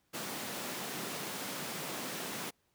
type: high-pass noise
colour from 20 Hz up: pink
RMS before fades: -40 dBFS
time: 0.13-2.51 s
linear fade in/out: 20 ms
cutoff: 160 Hz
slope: 24 dB/octave
effects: pink hiss -75 dBFS RMS until 2.74 s + high-pass 60 Hz 12 dB/octave